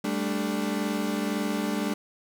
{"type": "chord", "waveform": "35% pulse", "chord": "G suspended second", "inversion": "none", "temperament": "equal with one note detuned", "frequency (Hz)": [198.16, 220, 293.7], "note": ["G3", "A3", "D4"], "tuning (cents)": [19, 0, 0], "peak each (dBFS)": -29, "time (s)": [0.04, 1.94], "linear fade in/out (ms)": 5, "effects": []}